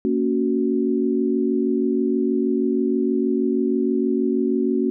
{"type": "chord", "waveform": "sine", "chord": "F# major", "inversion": "first", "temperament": "just", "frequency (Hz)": [231.2, 277.5, 370], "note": ["A#3", "C#4", "F#4"], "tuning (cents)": [-14, 2, 0], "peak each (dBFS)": [-22, -22, -22], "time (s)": [0.05, 4.9], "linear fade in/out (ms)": 0, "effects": []}